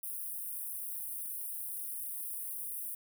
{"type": "high-pass noise", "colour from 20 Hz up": "white", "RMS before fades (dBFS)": -40, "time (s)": [0.03, 2.95], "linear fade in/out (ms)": 5, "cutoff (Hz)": 9000, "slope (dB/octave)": 96, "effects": []}